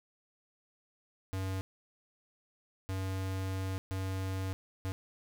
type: tone bursts at uneven times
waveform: square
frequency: 95.1 Hz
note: F#2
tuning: 48 cents sharp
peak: -34 dBFS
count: 4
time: 1.33-1.61 / 2.89-3.78 / 3.91-4.53 / 4.85-4.92 s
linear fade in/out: 0 ms
effects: none